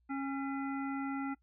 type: harmonic tone with a mistuned harmonic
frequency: 273.5 Hz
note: C#4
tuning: 23 cents flat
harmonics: 1 / 3 / 5 / 7 / 9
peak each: -35 / -43 / -43 / -49 / -54 dBFS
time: 0.09-1.35 s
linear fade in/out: 20 ms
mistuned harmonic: 7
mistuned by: +86 cents
effects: noise-tail reverb RT60 0.1 s tail -21 dB re dry + added 60 Hz sine -69 dBFS peak until 1.42 s